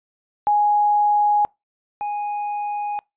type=tone pair in turn; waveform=sine / triangle; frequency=830.6 / 827.4 Hz; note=G#5 / G#5; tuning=0 / -7 cents; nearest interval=unison; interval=7 cents; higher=first; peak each=-14 / -21 dBFS; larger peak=first; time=0.47-1.45 / 2.01-2.99 s; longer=neither; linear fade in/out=0 ms; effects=noise-tail reverb RT60 0.2 s tail -25 dB re dry + resampled to 8000 Hz